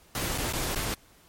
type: noise with dropouts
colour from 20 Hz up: pink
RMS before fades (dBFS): -30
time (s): 0.15-0.94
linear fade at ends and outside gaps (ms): 1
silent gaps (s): 0.378-0.382 / 0.525-0.534 / 0.748-0.758
effects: pink hiss -58 dBFS RMS until 1.28 s + MP3 64 kbps